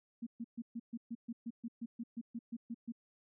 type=tone bursts; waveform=sine; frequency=233.1 Hz; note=A#3; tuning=in tune; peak=-38 dBFS; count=16; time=0.22-2.922 s; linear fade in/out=10 ms; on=47 ms; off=130 ms; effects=none